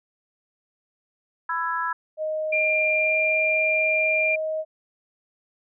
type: harmonic tone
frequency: 332.4 Hz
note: E4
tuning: 15 cents sharp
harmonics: 3 / 4 / 5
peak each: -27 / -28 / -29 dBFS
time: 1.49-1.93 s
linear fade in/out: 5 ms
type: tone with pitch glide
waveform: sine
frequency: 622.3 to 628.4 Hz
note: D#5 to D#5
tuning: 0 to +17 cents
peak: -24 dBFS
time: 2.17-4.65 s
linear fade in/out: 50 ms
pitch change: +17 cents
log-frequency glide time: 2.88-3.18 s
type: tone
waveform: sine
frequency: 2388 Hz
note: D7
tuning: 28 cents sharp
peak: -20 dBFS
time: 2.52-4.36 s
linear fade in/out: 10 ms
effects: none